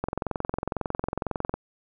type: click train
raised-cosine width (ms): 1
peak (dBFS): -13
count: 34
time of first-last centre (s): 0.04-1.54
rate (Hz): 22
effects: none